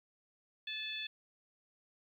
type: harmonic tone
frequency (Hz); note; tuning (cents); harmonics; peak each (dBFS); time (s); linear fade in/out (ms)
869; A5; -22; 2 / 3 / 4 / 5; -47 / -43 / -41 / -51; 0.67-1.07; 5
effects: 12-bit